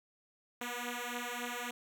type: beating tone pair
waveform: 5% pulse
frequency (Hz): 240.6 / 244.2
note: B3 / B3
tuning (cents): -45 / -19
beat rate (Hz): 3.6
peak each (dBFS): -29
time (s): 0.61-1.71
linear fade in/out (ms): 5
effects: none